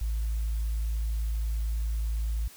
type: tone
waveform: sine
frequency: 55 Hz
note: A1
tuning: in tune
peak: -25 dBFS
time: 0.01-2.48 s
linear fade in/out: 5 ms
effects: tanh soft clip ceiling -23 dBFS + white hiss -51 dBFS RMS until 2.56 s